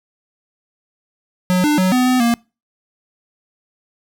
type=tone with pitch steps; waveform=square; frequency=182.4 / 298.4 / 185.6 / 251.8 / 253.6 / 234.8 Hz; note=F#3 / D4 / F#3 / B3 / B3 / A#3; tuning=-24 / +28 / +6 / +34 / +46 / +13 cents; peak=-13 dBFS; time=1.5-2.34 s; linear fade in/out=0 ms; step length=140 ms; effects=noise-tail reverb RT60 0.3 s tail -26 dB re dry